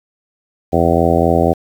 harmonic tone, 84 Hz, E2, 33 cents sharp, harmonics 1 / 2 / 3 / 4 / 5 / 6 / 7 / 8 / 9, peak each -19 / -19 / -19 / -19 / -19 / -19 / -19 / -19 / -19 dBFS, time 0.72-1.54 s, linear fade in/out 20 ms, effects 7-bit

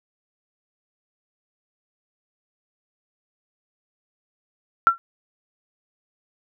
sine tone with exponential decay, 1357 Hz, E6, 50 cents sharp, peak -6 dBFS, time 4.87-4.98 s, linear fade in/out 0 ms, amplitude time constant 23 ms, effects none

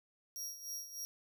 sawtooth tone with tremolo, 5650 Hz, F8, 19 cents sharp, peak -37 dBFS, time 0.36-1.05 s, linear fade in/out 0 ms, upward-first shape sine, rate 3.3 Hz, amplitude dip 70%, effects none

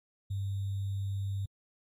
sine tone with sample-and-hold, 98.4 Hz, G2, 7 cents sharp, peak -31 dBFS, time 0.3-1.46 s, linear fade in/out 10 ms, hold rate 3675 Hz, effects AAC 64 kbps

